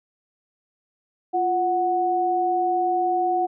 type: tone pair together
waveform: sine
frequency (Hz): 348.7 / 738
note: F4 / F#5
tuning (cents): -3 / -5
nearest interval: octave + minor second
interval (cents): 1298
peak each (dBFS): -25 / -20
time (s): 1.33-3.47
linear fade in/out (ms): 20
effects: none